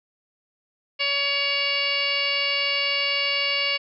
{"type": "harmonic tone with a mistuned harmonic", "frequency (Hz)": 564, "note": "C#5", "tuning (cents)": 30, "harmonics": [1, 2, 3, 4, 5, 6, 7, 8, 9], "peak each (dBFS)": [-33, -35, -37, -26, -25, -36, -37, -29, -36], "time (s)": [0.99, 3.78], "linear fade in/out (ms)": 20, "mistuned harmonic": 9, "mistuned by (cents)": 29, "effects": []}